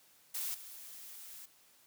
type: noise with level steps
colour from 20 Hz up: blue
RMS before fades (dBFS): -38 / -50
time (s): 0.34-1.46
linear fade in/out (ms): 10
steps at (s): 0.54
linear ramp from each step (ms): 5
effects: white hiss -65 dBFS RMS until 1.86 s + high-pass 80 Hz 12 dB/octave